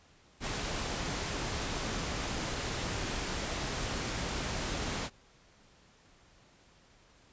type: noise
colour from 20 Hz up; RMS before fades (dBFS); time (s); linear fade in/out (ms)
pink; -35; 0.4-5.1; 50
effects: pink hiss -62 dBFS RMS until 7.32 s + resampled to 16000 Hz